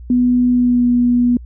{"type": "tone with pitch glide", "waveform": "sine", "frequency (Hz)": [246.9, 243.2], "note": ["B3", "B3"], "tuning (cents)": [0, -26], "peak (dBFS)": -10, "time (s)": [0.1, 1.37], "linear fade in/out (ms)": 2, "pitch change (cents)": -26, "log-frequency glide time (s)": [0.51, 0.87], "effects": ["added 60 Hz sine -31 dBFS peak until 1.45 s"]}